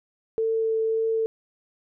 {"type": "tone with vibrato", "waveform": "sine", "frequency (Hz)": 446.3, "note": "A4", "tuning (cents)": 25, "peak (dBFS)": -21, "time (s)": [0.38, 1.26], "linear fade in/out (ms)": 0, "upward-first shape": "triangle", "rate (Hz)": 1.8, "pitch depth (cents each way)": 9, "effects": []}